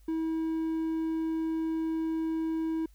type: tone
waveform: triangle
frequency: 322.2 Hz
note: E4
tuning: 39 cents flat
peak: -26 dBFS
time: 0.08-2.86 s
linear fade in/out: 5 ms
effects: added 50 Hz sine -54 dBFS peak until 2.94 s + white hiss -69 dBFS RMS until 2.94 s